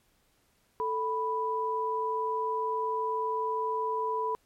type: tone pair together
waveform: sine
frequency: 440.4 / 987.8 Hz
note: A4 / B5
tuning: +2 / 0 cents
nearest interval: octave + major second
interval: 1398 cents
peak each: -32 / -29 dBFS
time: 0.8-4.35 s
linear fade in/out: 0 ms
effects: pink hiss -69 dBFS RMS until 4.45 s + MP3 64 kbps